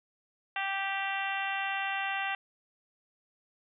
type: harmonic tone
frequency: 391.1 Hz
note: G4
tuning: 4 cents flat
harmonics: 2 / 3 / 4 / 5 / 6 / 7 / 8 / 9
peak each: -35 / -41 / -37 / -37 / -43 / -37 / -45 / -49 dBFS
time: 0.56-2.35 s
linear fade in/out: 2 ms
effects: none